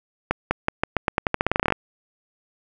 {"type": "accelerating click train", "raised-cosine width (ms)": 0.5, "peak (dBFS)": -4, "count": 19, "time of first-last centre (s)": [0.31, 1.723], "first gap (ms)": 200, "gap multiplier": 0.87, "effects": []}